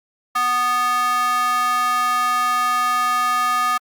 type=tone with high-pass filter; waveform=square; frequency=246.9 Hz; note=B3; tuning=in tune; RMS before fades=-19 dBFS; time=0.35-3.78 s; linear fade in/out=10 ms; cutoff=1100 Hz; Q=9.9; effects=Opus 48 kbps